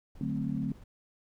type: noise with tremolo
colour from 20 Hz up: brown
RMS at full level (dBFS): -50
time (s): 0.15-0.84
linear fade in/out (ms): 5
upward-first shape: square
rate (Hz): 15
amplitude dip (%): 25
type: chord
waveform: sine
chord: D dominant seventh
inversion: none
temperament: equal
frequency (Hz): 146.83 / 185 / 220 / 261.6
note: D3 / F#3 / A3 / C4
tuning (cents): 0 / 0 / 0 / 0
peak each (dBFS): -35 / -37 / -34 / -35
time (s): 0.21-0.72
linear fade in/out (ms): 2
effects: none